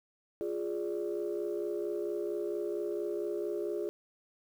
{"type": "chord", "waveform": "sine", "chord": "D diminished", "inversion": "first", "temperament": "equal with one note detuned", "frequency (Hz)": [349.2, 413.6, 587.3], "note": ["F4", "Ab4", "D5"], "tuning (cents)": [0, -7, 0], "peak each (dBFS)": [-35, -34, -40], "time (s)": [0.41, 3.89], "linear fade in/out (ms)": 0, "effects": ["tanh soft clip ceiling -25 dBFS", "10-bit"]}